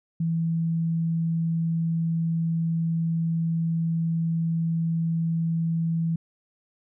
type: tone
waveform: sine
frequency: 164.81 Hz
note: E3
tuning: in tune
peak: -22 dBFS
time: 0.2-6.16 s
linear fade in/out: 5 ms
effects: none